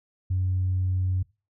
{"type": "tone", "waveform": "sine", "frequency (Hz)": 92.5, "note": "F#2", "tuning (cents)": 0, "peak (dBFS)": -21, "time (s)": [0.3, 1.23], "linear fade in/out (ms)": 10, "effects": ["noise-tail reverb RT60 0.3 s tail -23 dB re dry", "tanh soft clip ceiling -18 dBFS"]}